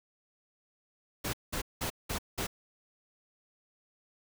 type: noise bursts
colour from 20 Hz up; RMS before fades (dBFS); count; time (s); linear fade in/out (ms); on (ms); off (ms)
pink; -34; 5; 1.24-2.47; 10; 94; 190
effects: none